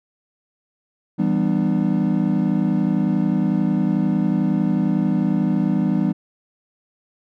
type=chord; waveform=triangle; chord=E minor seventh; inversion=none; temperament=equal with one note detuned; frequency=164.81 / 196 / 246.9 / 300.7 Hz; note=E3 / G3 / B3 / D4; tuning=0 / 0 / 0 / +41 cents; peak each=-21 / -18 / -21 / -22 dBFS; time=1.18-6.13 s; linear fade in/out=20 ms; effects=none